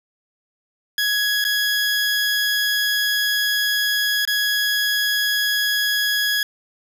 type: tone with dropouts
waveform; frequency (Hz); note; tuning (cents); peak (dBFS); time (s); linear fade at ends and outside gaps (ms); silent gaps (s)
20% pulse; 1670; G#6; +9; -13; 0.98-6.43; 2; 1.442-1.449 / 4.252-4.275
effects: none